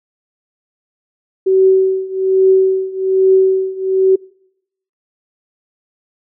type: tone with tremolo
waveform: sine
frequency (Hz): 380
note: F#4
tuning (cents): +46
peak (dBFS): -5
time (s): 1.46-4.16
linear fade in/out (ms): 10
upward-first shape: triangle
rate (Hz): 1.2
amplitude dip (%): 90
effects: noise-tail reverb RT60 0.8 s tail -26 dB re dry